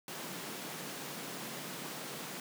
pink high-pass noise, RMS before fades -43 dBFS, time 0.08-2.4 s, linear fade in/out 2 ms, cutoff 140 Hz, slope 48 dB/octave, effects none

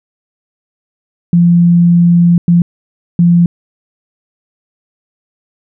sine tone bursts at uneven times, 172.5 Hz, F3, 21 cents flat, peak -4 dBFS, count 3, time 1.33-2.38 / 2.48-2.62 / 3.19-3.46 s, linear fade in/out 2 ms, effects none

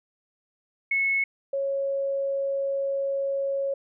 sine tone pair in turn, 2194 / 550.6 Hz, C#7 / C#5, -18 / -12 cents, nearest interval 2 octaves, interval 2394 cents, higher first, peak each -21 / -24 dBFS, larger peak first, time 0.91-1.24 / 1.53-3.74 s, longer second, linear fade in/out 5 ms, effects none

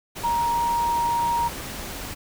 sine tone in noise, 940 Hz, A#5, 14 cents sharp, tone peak -20 dBFS, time 0.23-1.49 s, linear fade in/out 20 ms, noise pink, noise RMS -34 dBFS, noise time 0.15-2.15 s, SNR +11 dB, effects none

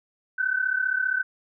sine tone pair together, 1500 / 1535.1 Hz, F#6 / G6, +23 / -37 cents, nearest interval unison, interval 40 cents, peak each -25 dBFS, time 0.38-1.23 s, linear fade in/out 10 ms, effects none

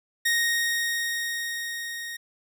sawtooth tone with level ramp, 1864.7 Hz, A#6, in tune, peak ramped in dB -17 to -30 dBFS, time 0.25-2.17 s, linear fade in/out 10 ms, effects none

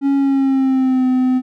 triangle tone with pitch glide, 277.2 to 255.7 Hz, C#4 to C4, 0 to -40 cents, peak -10 dBFS, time 0.01-1.42 s, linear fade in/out 50 ms, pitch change -140 cents, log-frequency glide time 0.16-1.06 s, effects none

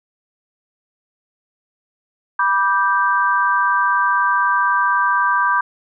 sine chord, G major, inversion first, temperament just, 980 / 1176 / 1568 Hz, B5 / D6 / G6, -14 / +2 / 0 cents, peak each -18 dBFS, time 2.39-5.61 s, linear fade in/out 5 ms, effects none

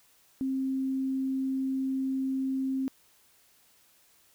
sine tone, 265.5 Hz, C4, 25 cents sharp, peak -27 dBFS, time 0.41-2.88 s, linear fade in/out 0 ms, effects white hiss -63 dBFS RMS until 4.34 s

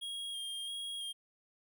square tone with vibrato, 3250 Hz, G#7, 38 cents flat, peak -39 dBFS, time 0.01-1.13 s, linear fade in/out 20 ms, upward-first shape square, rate 1.5 Hz, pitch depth 19 cents each way, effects none

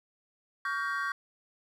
triangle chord, G half-diminished seventh, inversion second, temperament just, 1128.9 / 1411.2 / 1568 / 1881.6 Hz, Db6 / F6 / G6 / Bb6, +31 / +18 / 0 / +16 cents, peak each -32 / -37 / -32 / -37 dBFS, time 0.65-1.12 s, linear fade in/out 2 ms, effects none

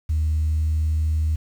sine tone with pitch glide, 77.78 to 78.23 Hz, D#2 to D#2, 0 to +10 cents, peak -17 dBFS, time 0.09-1.36 s, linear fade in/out 10 ms, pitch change +10 cents, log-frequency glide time 0.46-0.67 s, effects tanh soft clip ceiling -15 dBFS + 8-bit

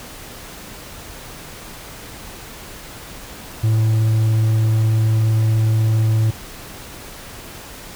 triangle tone, 110.4 Hz, A2, 6 cents sharp, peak -11 dBFS, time 3.63-6.31 s, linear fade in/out 10 ms, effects pink hiss -36 dBFS RMS until 7.95 s

